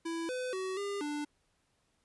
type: tone with pitch steps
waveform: square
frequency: 331.5 / 505 / 376.4 / 402.6 / 295 Hz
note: E4 / B4 / F#4 / G4 / D4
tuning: +10 / +39 / +30 / +46 / +8 cents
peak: -35 dBFS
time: 0.05-1.25 s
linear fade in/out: 10 ms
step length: 240 ms
effects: pink hiss -75 dBFS RMS until 2.04 s + resampled to 24000 Hz